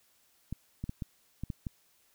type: clicks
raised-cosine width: 5 ms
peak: -23 dBFS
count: 7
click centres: 0.526 / 0.84 / 0.894 / 1.022 / 1.436 / 1.502 / 1.668 s
effects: white hiss -68 dBFS RMS until 2.14 s